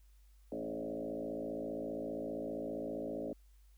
sine tone with frequency modulation, 420 Hz, G#4, 19 cents sharp, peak -37 dBFS, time 0.52-3.33 s, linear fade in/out 2 ms, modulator 55.1 Hz, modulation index 3.7, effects added 50 Hz sine -59 dBFS peak until 3.77 s + white hiss -75 dBFS RMS until 3.77 s

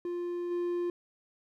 triangle tone with level steps, 350 Hz, F4, 4 cents sharp, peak -30 / -27 dBFS, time 0.05-0.9 s, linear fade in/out 2 ms, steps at 0.5 s, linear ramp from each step 20 ms, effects none

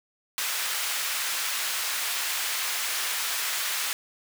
pink high-pass noise, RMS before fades -29 dBFS, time 0.38-3.93 s, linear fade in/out 0 ms, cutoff 1500 Hz, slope 12 dB/octave, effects none

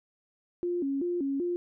sine tone with vibrato, 311.1 Hz, D#4, in tune, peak -27 dBFS, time 0.63-1.56 s, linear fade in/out 0 ms, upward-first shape square, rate 2.6 Hz, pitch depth 210 cents each way, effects none

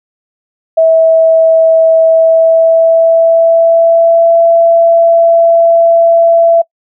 sine tone with pitch glide, 650 to 670.2 Hz, E5 to E5, -24 to +29 cents, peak -3 dBFS, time 0.77-6.62 s, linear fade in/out 10 ms, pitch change +53 cents, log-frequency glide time 2.04-4.39 s, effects noise-tail reverb RT60 0.1 s tail -24 dB re dry

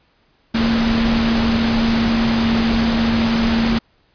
sine tone in noise, 228.7 Hz, A#3, 33 cents flat, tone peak -15 dBFS, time 0.54-3.79 s, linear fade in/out 10 ms, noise pink, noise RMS -21 dBFS, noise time 0.54-3.79 s, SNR +3 dB, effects pink hiss -59 dBFS RMS until 4.14 s + resampled to 11025 Hz

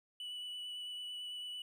triangle tone with vibrato, 2960 Hz, F#7, in tune, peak -40 dBFS, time 0.2-1.62 s, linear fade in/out 2 ms, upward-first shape sine, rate 9 Hz, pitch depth 13 cents each way, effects none

